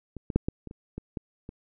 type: clicks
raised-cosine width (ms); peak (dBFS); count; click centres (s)
3; -25 / -20 / -8 / -14 / -26 / -29 / -22 / -19 / -26; 9; 0.167 / 0.302 / 0.36 / 0.485 / 0.673 / 0.711 / 0.98 / 1.172 / 1.491
effects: none